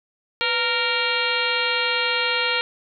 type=harmonic tone with a mistuned harmonic; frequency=465.1 Hz; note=A#4; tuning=4 cents flat; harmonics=1 / 2 / 3 / 4 / 5 / 6 / 7 / 8 / 9; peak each=-29 / -30 / -27 / -30 / -26 / -27 / -29 / -32 / -29 dBFS; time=0.41-2.61 s; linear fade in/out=0 ms; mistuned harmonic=1; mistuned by=+110 cents; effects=none